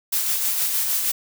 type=noise with tremolo; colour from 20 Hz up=blue; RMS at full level=-21 dBFS; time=0.12-1.12 s; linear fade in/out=10 ms; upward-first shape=sine; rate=6.4 Hz; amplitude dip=35%; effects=none